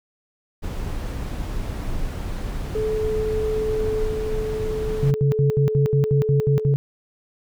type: noise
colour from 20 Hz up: brown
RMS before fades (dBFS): -27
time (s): 0.62-5.12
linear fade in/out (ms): 20
type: tone with tremolo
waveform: sine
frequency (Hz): 433.2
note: A4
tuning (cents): -27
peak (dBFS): -21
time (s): 2.75-6.74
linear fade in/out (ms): 0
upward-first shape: square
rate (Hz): 0.39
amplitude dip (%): 30
type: tone bursts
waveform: sine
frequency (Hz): 139.2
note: C#3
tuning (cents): +8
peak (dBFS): -15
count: 10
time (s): 5.03-6.76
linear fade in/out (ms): 0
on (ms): 110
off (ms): 70
effects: none